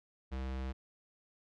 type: tone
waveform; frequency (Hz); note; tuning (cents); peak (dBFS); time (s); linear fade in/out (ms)
square; 65.41; C2; 0; -37; 0.31-0.73; 20
effects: low-pass 4000 Hz 12 dB/octave